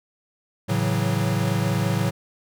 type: chord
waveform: square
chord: F# minor seventh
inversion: first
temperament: equal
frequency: 110 / 138.59 / 164.81 / 185 Hz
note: A2 / C#3 / E3 / F#3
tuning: 0 / 0 / 0 / 0 cents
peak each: -25 / -27 / -29 / -27 dBFS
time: 0.68-2.11 s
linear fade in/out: 20 ms
effects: none